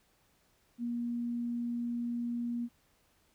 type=tone; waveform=sine; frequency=238 Hz; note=A#3; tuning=36 cents sharp; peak=-32 dBFS; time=0.78-2.69 s; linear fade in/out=50 ms; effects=pink hiss -70 dBFS RMS until 3.34 s